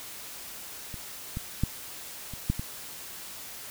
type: clicks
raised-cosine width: 5 ms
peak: -26 / -20 / -12 / -27 / -12 / -20 dBFS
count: 6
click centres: 0.942 / 1.371 / 1.636 / 2.337 / 2.5 / 2.595 s
effects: white hiss -42 dBFS RMS until 3.7 s